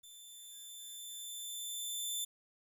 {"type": "tone with level ramp", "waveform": "15% pulse", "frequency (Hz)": 3538, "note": "A7", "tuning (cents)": 9, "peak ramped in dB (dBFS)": [-46, -28], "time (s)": [0.03, 2.25], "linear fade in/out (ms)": 10, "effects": ["11-bit"]}